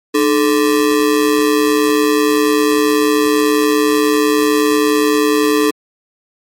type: ring-modulated tone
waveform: square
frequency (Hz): 367.1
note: F#4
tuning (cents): -14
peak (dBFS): -8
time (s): 0.14-5.71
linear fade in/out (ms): 10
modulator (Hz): 65.1
effects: MP3 64 kbps